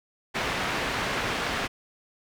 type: low-pass noise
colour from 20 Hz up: white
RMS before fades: -29 dBFS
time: 0.34-1.68 s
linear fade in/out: 20 ms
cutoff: 2300 Hz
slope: 12 dB/octave
effects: none